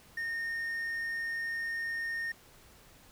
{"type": "tone", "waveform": "triangle", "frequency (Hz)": 1837, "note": "A#6", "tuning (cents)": -26, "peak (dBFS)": -31, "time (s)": [0.17, 2.32], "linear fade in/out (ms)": 5, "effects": ["pink hiss -58 dBFS RMS until 3.11 s"]}